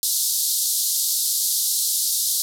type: band-pass noise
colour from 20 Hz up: white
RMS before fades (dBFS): -22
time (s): 0.03-2.42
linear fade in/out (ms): 0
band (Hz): 3800 to 14000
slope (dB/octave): 48
effects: none